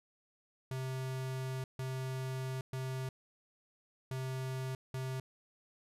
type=tone bursts at uneven times; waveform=square; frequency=130.81 Hz; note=C3; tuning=in tune; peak=-37 dBFS; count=5; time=0.71-1.64 / 1.79-2.61 / 2.73-3.09 / 4.11-4.75 / 4.94-5.2 s; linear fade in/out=2 ms; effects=resampled to 32000 Hz